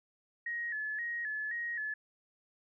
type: tone with vibrato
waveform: sine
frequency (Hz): 1800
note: A6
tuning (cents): +39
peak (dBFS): -34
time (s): 0.46-1.94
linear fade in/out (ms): 5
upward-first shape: square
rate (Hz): 1.9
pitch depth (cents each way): 78
effects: none